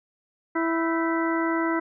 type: harmonic tone with a mistuned harmonic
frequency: 329.6 Hz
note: E4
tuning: in tune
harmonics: 1 / 2 / 3 / 4 / 5 / 6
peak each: -24 / -32 / -30 / -32 / -34 / -33 dBFS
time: 0.55-1.8 s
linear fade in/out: 10 ms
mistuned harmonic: 5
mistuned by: -110 cents
effects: none